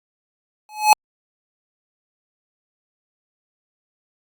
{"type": "tone with exponential growth", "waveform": "square", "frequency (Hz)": 851, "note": "G#5", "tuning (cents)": 42, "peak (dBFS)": -6, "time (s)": [0.69, 0.93], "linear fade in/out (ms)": 1, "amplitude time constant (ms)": 52, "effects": ["Opus 48 kbps"]}